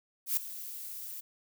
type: noise with ADSR envelope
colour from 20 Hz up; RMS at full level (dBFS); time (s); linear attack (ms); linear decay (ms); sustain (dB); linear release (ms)
violet; -27; 0.26-1.21; 110; 5; -15; 11
effects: none